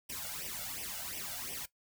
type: noise with flanger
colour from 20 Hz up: white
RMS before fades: -41 dBFS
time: 0.09-1.66 s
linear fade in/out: 10 ms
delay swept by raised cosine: 0.35 to 1.45 ms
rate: 2.8 Hz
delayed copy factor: +0.85
effects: noise-tail reverb RT60 0.1 s tail -17 dB re dry